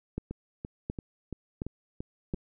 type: two click trains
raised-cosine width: 3 ms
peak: -19 / -23 dBFS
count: 4 / 7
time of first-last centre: 0.18-2.338 / 0.31-2.344 s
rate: 1.39 / 2.95 Hz
effects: none